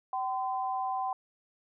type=tone pair together; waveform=sine; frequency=767 / 1023.8 Hz; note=G5 / C6; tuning=-38 / -38 cents; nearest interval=perfect fourth; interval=500 cents; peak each=-31 / -34 dBFS; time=0.13-1.13 s; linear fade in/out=2 ms; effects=none